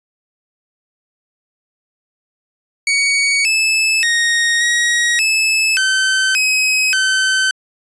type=tone with pitch steps; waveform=sawtooth; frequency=2244 / 2614 / 1865 / 1895 / 2608 / 1538 / 2541 / 1534 Hz; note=C#7 / E7 / A#6 / A#6 / E7 / G6 / D#7 / G6; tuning=+21 / -15 / 0 / +28 / -19 / -33 / +36 / -38 cents; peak=-9 dBFS; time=2.87-7.51 s; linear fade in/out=2 ms; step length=580 ms; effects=resampled to 22050 Hz